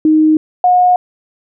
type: tone pair in turn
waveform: sine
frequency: 311.1 / 723 Hz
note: D#4 / F#5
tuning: 0 / -40 cents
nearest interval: octave + minor third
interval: 1460 cents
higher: second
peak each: -6 dBFS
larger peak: neither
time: 0.05-0.37 / 0.64-0.96 s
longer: neither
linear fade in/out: 2 ms
effects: none